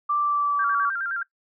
sine tone with pitch glide, 1174.7 to 1142.6 Hz, D6 to D6, 0 to -48 cents, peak -20 dBFS, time 0.09-0.9 s, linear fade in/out 10 ms, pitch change -48 cents, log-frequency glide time 0.19-0.75 s
sine tone with vibrato, 1480 Hz, F#6, in tune, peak -25 dBFS, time 0.59-1.23 s, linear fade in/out 5 ms, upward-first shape square, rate 9.6 Hz, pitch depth 110 cents each way
effects noise-tail reverb RT60 0.1 s tail -19 dB re dry

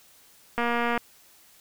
click train, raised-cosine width 0.5 ms, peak -12 dBFS, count 95, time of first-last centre 0.58-0.977 s, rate 237 Hz, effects white hiss -56 dBFS RMS until 1.6 s

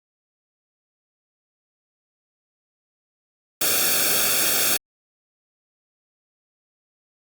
white noise with comb filter, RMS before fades -20 dBFS, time 3.61-4.77 s, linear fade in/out 5 ms, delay 1 ms, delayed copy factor -0.9, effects Opus 48 kbps

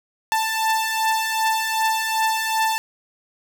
sawtooth beating tone pair, 883 / 885.6 Hz, A5 / A5, +6 / +11 cents, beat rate 2.6 Hz, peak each -21 / -17 dBFS, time 0.32-2.78 s, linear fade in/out 0 ms, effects none

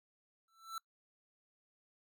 square tone with exponential growth, 1332 Hz, E6, 18 cents sharp, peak -38 dBFS, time 0.48-0.78 s, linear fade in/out 2 ms, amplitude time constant 64 ms, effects noise-tail reverb RT60 0.1 s tail -24 dB re dry

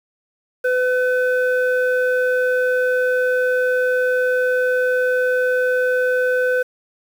square tone with low-pass filter, 504 Hz, B4, 35 cents sharp, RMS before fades -18 dBFS, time 0.64-6.63 s, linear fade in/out 10 ms, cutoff 1300 Hz, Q 4.1, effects 7-bit

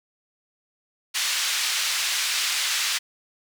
white band-pass noise, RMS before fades -25 dBFS, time 1.14-2.99 s, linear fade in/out 20 ms, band 1700 to 5500 Hz, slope 12 dB/octave, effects none

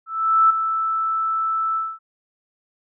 sine tone with ADSR envelope, 1318.5 Hz, E6, in tune, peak -10 dBFS, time 0.06-1.99 s, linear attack 440 ms, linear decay 8 ms, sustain -9 dB, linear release 230 ms, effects none

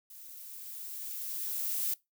violet noise with level ramp, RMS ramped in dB -50 to -31 dBFS, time 0.1-1.94 s, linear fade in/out 5 ms, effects noise-tail reverb RT60 0.2 s tail -22 dB re dry

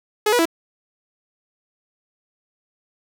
sawtooth tone with pitch steps, 423.7 / 485.8 / 331 Hz, G#4 / B4 / E4, +35 / -29 / +7 cents, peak -11 dBFS, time 0.26-0.455 s, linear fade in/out 5 ms, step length 65 ms, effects none

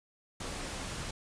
pink noise, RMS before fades -39 dBFS, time 0.4-1.11 s, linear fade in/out 5 ms, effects resampled to 22050 Hz

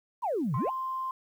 sine exponential two-way sweep, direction down then up, 1057 to 116.54 to 1057 Hz, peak -26 dBFS, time 0.22-0.71 s, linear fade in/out 20 ms, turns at 0.56 s
sine tone, 1046.5 Hz, C6, in tune, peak -30 dBFS, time 0.54-1.11 s, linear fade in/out 2 ms
effects tanh soft clip ceiling -21 dBFS + 10-bit

